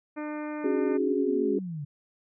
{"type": "harmonic tone", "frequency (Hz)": 301, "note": "D4", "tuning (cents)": 43, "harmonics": [1, 2, 3, 4, 5, 6, 7, 8], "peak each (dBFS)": [-33, -39, -43, -45, -47, -49, -50, -51], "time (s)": [0.16, 0.98], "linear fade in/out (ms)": 20}
{"type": "chord", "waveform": "sine", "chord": "C# suspended fourth", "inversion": "none", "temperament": "just", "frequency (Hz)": [277.2, 369.6, 415.8], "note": ["C#4", "F#4", "G#4"], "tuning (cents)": [0, -2, 2], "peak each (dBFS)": -28, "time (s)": [0.64, 1.59], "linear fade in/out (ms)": 5}
{"type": "linear sweep", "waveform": "sine", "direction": "down", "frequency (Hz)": [322.9, 138.59], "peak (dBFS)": -32, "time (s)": [0.99, 1.85], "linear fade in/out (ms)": 10}
{"effects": []}